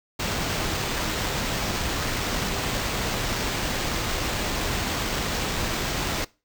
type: noise with sample-and-hold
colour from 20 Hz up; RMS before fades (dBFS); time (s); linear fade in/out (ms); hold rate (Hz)
pink; -27; 0.19-6.25; 10; 11025
effects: noise-tail reverb RT60 0.3 s tail -22 dB re dry